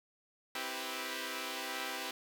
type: chord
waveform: 5% pulse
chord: C major seventh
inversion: none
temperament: equal with one note detuned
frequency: 261.6 / 326.4 / 392 / 493.9 Hz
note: C4 / E4 / G4 / B4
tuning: 0 / -17 / 0 / 0 cents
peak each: -32 dBFS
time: 0.55-2.11 s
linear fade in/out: 2 ms
effects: none